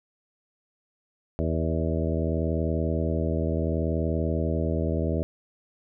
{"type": "harmonic tone with a mistuned harmonic", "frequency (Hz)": 80.7, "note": "E2", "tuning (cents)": -36, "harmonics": [1, 2, 3, 4, 5, 6, 7, 8], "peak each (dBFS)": [-27, -30, -32, -33, -34, -35, -35, -36], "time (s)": [1.39, 5.23], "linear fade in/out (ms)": 0, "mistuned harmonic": 7, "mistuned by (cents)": 32, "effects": []}